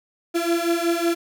35% pulse beating tone pair, 336.4 / 341.8 Hz, E4 / F4, +35 / -37 cents, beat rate 5.4 Hz, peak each -21 dBFS, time 0.34-1.15 s, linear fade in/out 20 ms, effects none

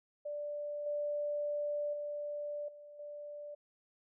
sine tone with level steps, 587.3 Hz, D5, in tune, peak -37 / -33 / -37 / -50 / -43 dBFS, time 0.25-3.55 s, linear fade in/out 10 ms, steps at 0.86 / 1.93 / 2.68 / 2.99 s, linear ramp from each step 5 ms, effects none

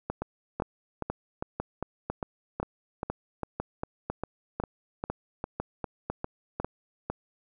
two click trains, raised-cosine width 1 ms, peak -16 / -17 dBFS, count 15 / 17, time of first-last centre 0.1-7.1 / 0.22-6.646 s, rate 2 / 2.49 Hz, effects none

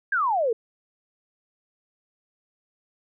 sine exponential sweep, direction down, 1661.2 to 431.2 Hz, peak -20 dBFS, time 0.12-0.53 s, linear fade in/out 5 ms, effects none

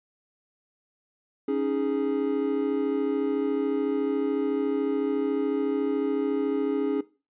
triangle chord, C# suspended second, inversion none, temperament equal, 277.2 / 311.1 / 415.3 Hz, C#4 / D#4 / G#4, 0 / 0 / 0 cents, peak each -25 / -29 / -25 dBFS, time 1.48-7.01 s, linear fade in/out 5 ms, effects noise-tail reverb RT60 0.3 s tail -18 dB re dry + resampled to 8000 Hz

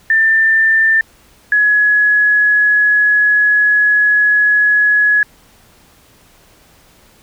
sine tone pair in turn, 1786 / 1685.8 Hz, A6 / G#6, +25 / +25 cents, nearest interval minor second, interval 100 cents, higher first, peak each -8 dBFS, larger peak neither, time 0.1-1.01 / 1.52-5.23 s, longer second, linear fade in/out 2 ms, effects pink hiss -48 dBFS RMS until 7.22 s

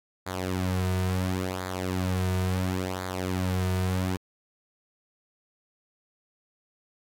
sawtooth tone with flanger, 92.5 Hz, F#2, in tune, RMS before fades -28 dBFS, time 0.26-4.17 s, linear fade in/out 10 ms, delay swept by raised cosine 0.35 to 3.75 ms, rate 0.72 Hz, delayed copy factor -0.7, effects AAC 64 kbps

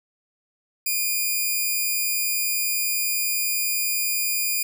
5% pulse tone, 2430 Hz, D#7, 42 cents flat, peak -12 dBFS, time 0.86-4.63 s, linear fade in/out 5 ms, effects none

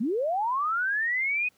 sine linear sweep, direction up, 196 to 2524 Hz, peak -24 dBFS, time 0-1.49 s, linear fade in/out 10 ms, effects pink hiss -65 dBFS RMS until 1.57 s + high-pass 100 Hz 12 dB/octave

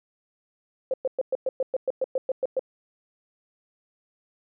sine tone bursts, 523.3 Hz, C5, in tune, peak -21 dBFS, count 13, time 0.91-2.594 s, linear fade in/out 2 ms, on 28 ms, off 110 ms, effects none

